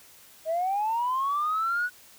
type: linear sweep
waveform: sine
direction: up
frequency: 622.3 to 1487 Hz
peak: -23 dBFS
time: 0.45-1.9 s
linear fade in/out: 50 ms
effects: tanh soft clip ceiling -20 dBFS + white hiss -53 dBFS RMS until 2.18 s